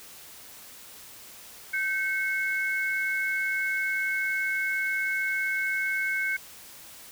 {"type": "tone pair together", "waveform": "sine", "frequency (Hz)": [1549, 2187], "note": ["G6", "C#7"], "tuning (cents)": [-21, -24], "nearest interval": "tritone", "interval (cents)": 597, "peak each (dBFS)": -28, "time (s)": [1.73, 6.37], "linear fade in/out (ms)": 10, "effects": ["white hiss -47 dBFS RMS until 7.11 s"]}